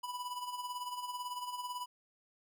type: tone with tremolo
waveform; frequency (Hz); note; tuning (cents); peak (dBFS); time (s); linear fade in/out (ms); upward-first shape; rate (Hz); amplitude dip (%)
square; 987.8; B5; 0; -37; 0.03-1.86; 10; sine; 18; 60
effects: none